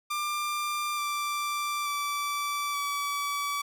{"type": "tone with pitch steps", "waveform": "sawtooth", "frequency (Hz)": [1191, 1176, 1161.1, 1146.4], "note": ["D6", "D6", "D6", "D6"], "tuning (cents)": [24, 2, -20, -42], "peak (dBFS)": -25, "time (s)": [0.1, 3.62], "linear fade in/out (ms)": 10, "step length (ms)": 880, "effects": []}